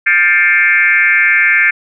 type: tone with frequency modulation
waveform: sine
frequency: 1944 Hz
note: B6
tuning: 28 cents flat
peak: -7 dBFS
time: 0.06-1.71 s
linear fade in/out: 10 ms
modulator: 181 Hz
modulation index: 2.3
effects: none